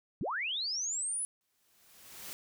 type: linear sweep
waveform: sine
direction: up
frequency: 104 to 10280 Hz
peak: -32 dBFS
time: 0.21-1.25 s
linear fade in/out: 0 ms
type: noise with exponential growth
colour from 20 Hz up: white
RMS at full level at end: -42 dBFS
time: 1.41-2.33 s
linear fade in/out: 0 ms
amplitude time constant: 200 ms
effects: none